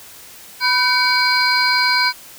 sine tone cluster, 994 / 1521 / 2264 / 4168 / 4798 Hz, B5 / F#6 / C#7 / C8 / D8, +11 / +47 / +36 / -7 / +36 cents, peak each -19 dBFS, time 0.6-2.13 s, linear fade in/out 50 ms, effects tanh soft clip ceiling -5 dBFS + white hiss -40 dBFS RMS until 2.38 s

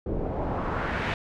pink noise with low-pass filter sweep, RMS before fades -29 dBFS, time 0.06-1.14 s, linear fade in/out 2 ms, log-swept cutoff 400 to 2500 Hz, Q 1.6, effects none

